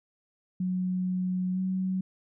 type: tone with pitch glide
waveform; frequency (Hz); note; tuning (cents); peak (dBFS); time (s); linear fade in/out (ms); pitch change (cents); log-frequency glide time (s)
sine; 183.5 to 187.25; F#3 to F#3; -14 to +21; -26; 0.6-2.01; 5; +35; 1.53-1.59
effects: none